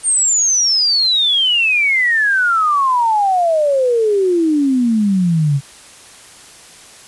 sine exponential sweep, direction down, 8930 to 135.2 Hz, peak -11 dBFS, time 0.03-5.61 s, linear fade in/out 50 ms, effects white hiss -40 dBFS RMS until 7.07 s + resampled to 24000 Hz

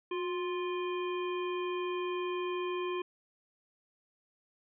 harmonic tone with a mistuned harmonic, 349.2 Hz, F4, in tune, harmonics 1 / 3 / 5 / 7 / 9, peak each -33 / -39 / -51 / -45 / -48 dBFS, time 0.11-3.02 s, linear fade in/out 5 ms, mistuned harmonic 1, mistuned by +59 cents, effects none

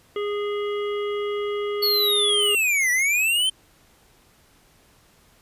harmonic tone, 412.2 Hz, G#4, 13 cents flat, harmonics 1 / 3 / 5 / 7 / 8, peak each -24 / -34 / -38 / -41 / -42 dBFS, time 0.16-2.55 s, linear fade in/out 2 ms
square linear two-way sweep, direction down then up, 4435 to 1928 to 3131 Hz, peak -19 dBFS, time 1.82-3.5 s, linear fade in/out 10 ms, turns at 2.91 s
effects pink hiss -57 dBFS RMS until 5.41 s + resampled to 32000 Hz

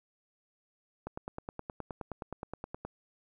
click train, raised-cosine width 1 ms, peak -24 dBFS, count 18, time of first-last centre 1.07-2.85 s, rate 9.55 Hz, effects 11-bit

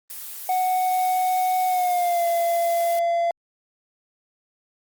blue noise, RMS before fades -35 dBFS, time 0.1-2.99 s, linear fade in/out 0 ms
triangle tone with pitch glide, 740 to 682.5 Hz, F#5 to F5, 0 to -40 cents, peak -17 dBFS, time 0.49-3.31 s, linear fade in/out 2 ms, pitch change -140 cents, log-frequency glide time 1.67-2.27 s
effects Opus 24 kbps

